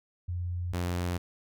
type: tone pair in turn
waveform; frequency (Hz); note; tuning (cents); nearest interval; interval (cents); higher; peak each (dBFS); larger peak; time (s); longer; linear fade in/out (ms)
sine / sawtooth; 88.3 / 88.3; F2 / F2; +20 / +20; unison; 0; neither; -30 / -25; second; 0.28-0.73 / 0.73-1.18; neither; 10
effects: none

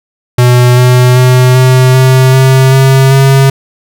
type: tone with pitch steps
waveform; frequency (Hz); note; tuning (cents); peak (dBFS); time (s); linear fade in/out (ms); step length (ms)
square; 123.47 / 125.12 / 126.79 / 128.49 / 130.21 / 131.95 / 133.71 / 135.5; B2 / B2 / B2 / C3 / C3 / C3 / C3 / C#3; 0 / +23 / +46 / -31 / -8 / +15 / +38 / -39; -3; 0.38-3.5; 5; 390
effects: none

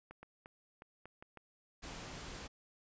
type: clicks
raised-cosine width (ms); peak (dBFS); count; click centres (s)
0.5; -36; 7; 0.11 / 0.23 / 0.459 / 0.821 / 1.056 / 1.225 / 1.373
type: noise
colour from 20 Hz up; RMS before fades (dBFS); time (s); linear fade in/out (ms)
pink; -47; 1.82-2.48; 20
effects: resampled to 16000 Hz

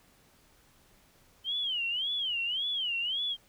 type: tone with vibrato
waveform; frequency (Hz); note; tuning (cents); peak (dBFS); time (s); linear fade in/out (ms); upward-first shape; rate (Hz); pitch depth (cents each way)
sine; 3064; G7; -40; -29; 1.44-3.37; 50; sine; 1.8; 200
effects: pink hiss -63 dBFS RMS until 3.48 s

